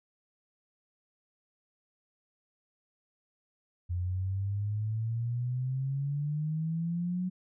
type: exponential sweep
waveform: sine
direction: up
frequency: 87.31 to 185 Hz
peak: -29 dBFS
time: 3.89-7.3 s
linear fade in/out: 20 ms
effects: none